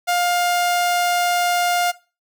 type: tone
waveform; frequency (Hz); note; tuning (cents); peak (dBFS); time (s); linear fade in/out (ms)
sawtooth; 706; F5; +19; -13; 0.07-1.92; 20
effects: noise-tail reverb RT60 0.3 s tail -18 dB re dry